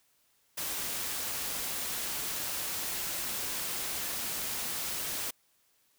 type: noise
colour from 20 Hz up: white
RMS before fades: -35 dBFS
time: 0.57-5.31 s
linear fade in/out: 10 ms
effects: white hiss -70 dBFS RMS until 5.98 s